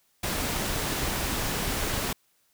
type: noise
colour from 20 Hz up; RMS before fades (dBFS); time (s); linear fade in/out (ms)
pink; -29; 0.23-2.13; 5
effects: white hiss -68 dBFS RMS until 2.53 s